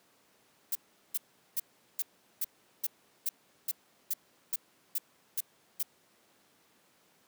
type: noise bursts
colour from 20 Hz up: violet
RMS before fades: -31 dBFS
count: 13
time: 0.72-5.829 s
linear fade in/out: 5 ms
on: 33 ms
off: 390 ms
effects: pink hiss -66 dBFS RMS until 7.27 s + high-pass 200 Hz 12 dB/octave